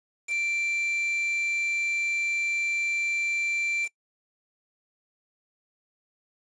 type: tone with quantisation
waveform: triangle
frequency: 2352 Hz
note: D7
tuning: 2 cents sharp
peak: -24 dBFS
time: 0.27-3.89 s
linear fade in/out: 50 ms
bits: 6
effects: noise-tail reverb RT60 0.1 s tail -22 dB re dry + resampled to 22050 Hz